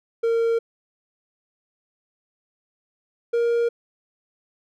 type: tone pair in turn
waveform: triangle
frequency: 460 / 469.7 Hz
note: A#4 / A#4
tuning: -23 / +13 cents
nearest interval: unison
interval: 36 cents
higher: second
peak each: -16 dBFS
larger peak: neither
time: 0.23-0.59 / 3.33-3.69 s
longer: neither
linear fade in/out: 10 ms
effects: none